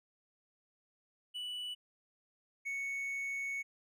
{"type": "tone pair in turn", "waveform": "triangle", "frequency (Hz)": [2960, 2217], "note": ["F#7", "C#7"], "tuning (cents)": [0, 0], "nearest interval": "perfect fourth", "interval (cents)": 500, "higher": "first", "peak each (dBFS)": [-37, -34], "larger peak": "second", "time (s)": [[1.34, 1.75], [2.65, 3.63]], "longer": "second", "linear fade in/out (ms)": 20, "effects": []}